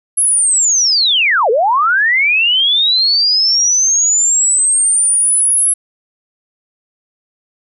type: linear two-way sweep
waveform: sine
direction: down then up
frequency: 10960 to 415.3 to 10960 Hz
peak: -9 dBFS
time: 0.17-5.74 s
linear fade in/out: 10 ms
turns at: 1.5 s
effects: none